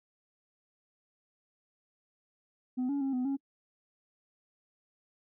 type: tone with pitch steps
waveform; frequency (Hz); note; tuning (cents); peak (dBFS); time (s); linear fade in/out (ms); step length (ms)
sine; 252.8 / 282.2 / 270.5 / 251.7 / 274.9; B3 / C#4 / C#4 / B3 / C#4; +41 / +31 / -42 / +33 / -14; -26; 2.77-3.37; 20; 120
effects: noise-tail reverb RT60 0.1 s tail -25 dB re dry + tanh soft clip ceiling -28 dBFS